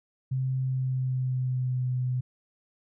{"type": "tone with pitch glide", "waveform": "sine", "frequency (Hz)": [130.81, 126.5], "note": ["C3", "B2"], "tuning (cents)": [0, 42], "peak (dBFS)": -25, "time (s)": [0.31, 2.21], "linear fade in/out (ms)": 10, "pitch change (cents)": -58, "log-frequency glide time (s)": [0.59, 1.88], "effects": []}